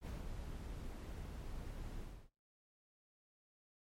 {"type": "noise with ADSR envelope", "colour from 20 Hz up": "brown", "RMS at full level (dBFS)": -42, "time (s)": [0.01, 2.3], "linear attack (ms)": 59, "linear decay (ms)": 160, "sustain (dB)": -4, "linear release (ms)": 300, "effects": ["noise-tail reverb RT60 0.4 s tail -26 dB re dry", "MP3 64 kbps"]}